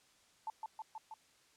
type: tone with echo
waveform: sine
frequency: 880 Hz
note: A5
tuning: in tune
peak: -37 dBFS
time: 0.47-0.5 s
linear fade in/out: 2 ms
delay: 160 ms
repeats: 4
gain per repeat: -2 dB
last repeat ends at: 1.14 s
effects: white hiss -68 dBFS RMS until 1.56 s + low-pass 8000 Hz 12 dB/octave